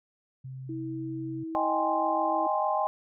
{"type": "tone with pitch glide", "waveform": "sine", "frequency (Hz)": [131.1, 132.09], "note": ["C3", "C3"], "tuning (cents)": [4, 17], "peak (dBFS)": -37, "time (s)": [0.44, 1.44], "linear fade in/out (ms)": 10, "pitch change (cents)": 13, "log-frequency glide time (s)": [0.89, 1.01]}
{"type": "tone", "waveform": "sine", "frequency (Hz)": 323.4, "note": "E4", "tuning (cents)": -33, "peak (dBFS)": -33, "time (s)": [0.69, 2.47], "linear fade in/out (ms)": 5}
{"type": "chord", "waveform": "sine", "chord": "Ab major seventh", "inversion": "second", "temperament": "equal", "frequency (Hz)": [622.3, 784, 830.6, 1046.5], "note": ["Eb5", "G5", "Ab5", "C6"], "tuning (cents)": [0, 0, 0, 0], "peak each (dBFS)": -30, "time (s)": [1.55, 2.87], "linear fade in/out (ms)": 0}
{"effects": []}